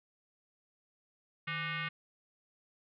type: tone with frequency modulation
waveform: sine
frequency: 155.56 Hz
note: D#3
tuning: in tune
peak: -34 dBFS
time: 1.47-1.89 s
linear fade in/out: 10 ms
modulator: 668 Hz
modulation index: 4
effects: none